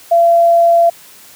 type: tone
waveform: sine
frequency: 680 Hz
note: F5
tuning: 46 cents flat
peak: -6 dBFS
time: 0.11-0.9 s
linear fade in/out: 10 ms
effects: white hiss -40 dBFS RMS until 1.35 s + high-pass 80 Hz 12 dB/octave